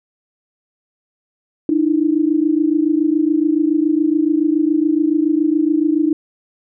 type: tone pair together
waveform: sine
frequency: 299.5 / 326.6 Hz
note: D4 / E4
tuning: +34 / -16 cents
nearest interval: minor second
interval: 150 cents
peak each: -15 / -16 dBFS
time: 1.69-6.13 s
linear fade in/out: 2 ms
effects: none